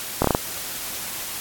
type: slowing click train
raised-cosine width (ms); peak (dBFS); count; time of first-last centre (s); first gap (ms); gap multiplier
1; -3; 5; 0.22-0.349; 24; 1.2
effects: white hiss -31 dBFS RMS until 1.4 s + AAC 64 kbps

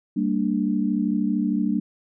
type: chord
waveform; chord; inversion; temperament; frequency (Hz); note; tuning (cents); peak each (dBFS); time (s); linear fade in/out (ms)
sine; G minor; none; equal with one note detuned; 196 / 229.1 / 293.7; G3 / Bb3 / D4; 0 / -30 / 0; -24 / -24 / -25; 0.16-1.8; 10
effects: none

